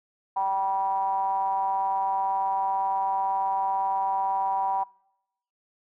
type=ring-modulated tone; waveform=triangle; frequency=98 Hz; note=G2; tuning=in tune; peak=-18 dBFS; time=0.36-4.84 s; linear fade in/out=10 ms; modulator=873 Hz; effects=noise-tail reverb RT60 0.8 s tail -25 dB re dry